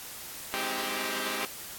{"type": "chord", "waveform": "5% pulse", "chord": "Ab major seventh", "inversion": "none", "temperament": "equal with one note detuned", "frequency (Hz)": [207.7, 261.6, 319, 392], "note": ["Ab3", "C4", "Eb4", "G4"], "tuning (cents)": [0, 0, 43, 0], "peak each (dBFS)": [-27, -25, -27, -23], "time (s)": [0.54, 1.45], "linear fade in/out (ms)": 0, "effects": ["white hiss -42 dBFS RMS until 1.78 s", "AAC 64 kbps"]}